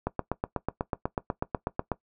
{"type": "click train", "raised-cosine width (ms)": 1, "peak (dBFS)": -13, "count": 16, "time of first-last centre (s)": [0.07, 1.917], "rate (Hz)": 8.12, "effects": ["noise-tail reverb RT60 0.1 s tail -18 dB re dry"]}